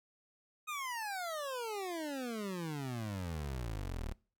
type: exponential sweep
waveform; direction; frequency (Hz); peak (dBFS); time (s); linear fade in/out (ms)
25% pulse; down; 1260 to 35.32; -34; 0.67-4.14; 20
effects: noise-tail reverb RT60 0.4 s tail -24 dB re dry